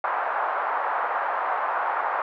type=band-pass noise; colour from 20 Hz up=pink; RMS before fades=-26 dBFS; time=0.04-2.22 s; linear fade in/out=2 ms; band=720 to 1400 Hz; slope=24 dB/octave; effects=none